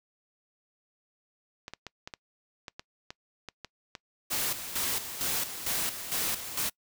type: clicks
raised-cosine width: 0.2 ms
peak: -22 dBFS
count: 11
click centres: 1.681 / 1.736 / 1.867 / 2.075 / 2.138 / 2.682 / 2.795 / 3.105 / 3.487 / 3.647 / 3.952 s
type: noise with tremolo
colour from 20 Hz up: white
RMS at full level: -30 dBFS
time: 4.3-6.7 s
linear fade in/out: 20 ms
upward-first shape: square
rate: 2.2 Hz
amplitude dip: 65%
effects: noise-tail reverb RT60 0.1 s tail -25 dB re dry